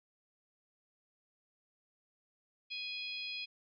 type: harmonic tone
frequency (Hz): 830.6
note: G#5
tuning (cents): 0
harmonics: 3 / 4 / 5 / 6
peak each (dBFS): -42 / -44 / -46 / -48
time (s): 2.7-3.46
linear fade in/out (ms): 20
effects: none